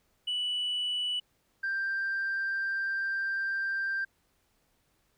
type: tone pair in turn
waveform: sine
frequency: 2960 / 1578.5 Hz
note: F#7 / G6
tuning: 0 / +12 cents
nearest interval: major seventh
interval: 1088 cents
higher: first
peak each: -27 dBFS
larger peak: neither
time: 0.27-1.2 / 1.63-4.05 s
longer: second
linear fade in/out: 10 ms
effects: tanh soft clip ceiling -26 dBFS + pink hiss -72 dBFS RMS until 5.17 s